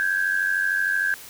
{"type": "tone pair together", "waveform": "sine", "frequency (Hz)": [1568, 1661.2], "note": ["G6", "G#6"], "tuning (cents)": [0, 0], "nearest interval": "minor second", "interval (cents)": 100, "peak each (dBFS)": [-22, -24], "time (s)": [0, 1.14], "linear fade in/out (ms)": 0, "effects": ["white hiss -42 dBFS RMS until 1.29 s"]}